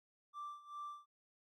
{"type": "tone with tremolo", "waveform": "triangle", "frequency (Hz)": 1174.7, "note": "D6", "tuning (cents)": 0, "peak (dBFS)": -40, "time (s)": [0.33, 1.06], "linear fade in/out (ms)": 50, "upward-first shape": "sine", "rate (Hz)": 2.5, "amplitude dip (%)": 85, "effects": ["tanh soft clip ceiling -39 dBFS"]}